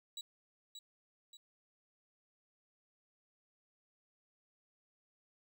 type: tone with echo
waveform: 35% pulse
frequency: 3900 Hz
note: B7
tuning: 23 cents flat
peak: -40 dBFS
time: 0.17-0.21 s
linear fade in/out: 2 ms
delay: 580 ms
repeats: 2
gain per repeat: -6 dB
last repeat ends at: 1.37 s
effects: none